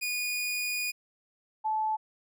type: tone pair in turn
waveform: sawtooth / sine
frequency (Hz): 2457 / 868.7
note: D#7 / A5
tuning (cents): -22 / -22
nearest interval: octave + tritone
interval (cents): 1800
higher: first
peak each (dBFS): -26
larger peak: neither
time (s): 0.01-0.92 / 1.64-1.97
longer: first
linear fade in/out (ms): 20
effects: none